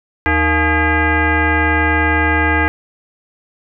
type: tone with frequency modulation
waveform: sine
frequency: 852 Hz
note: G#5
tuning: 44 cents sharp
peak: -11 dBFS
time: 0.26-2.68 s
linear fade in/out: 0 ms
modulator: 387 Hz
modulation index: 3.3
effects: none